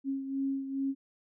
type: beating tone pair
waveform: sine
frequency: 271.4 / 273.8 Hz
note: C#4 / C#4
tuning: -36 / -21 cents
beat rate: 2.4 Hz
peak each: -31 / -38 dBFS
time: 0.04-0.95 s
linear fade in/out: 50 ms
effects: none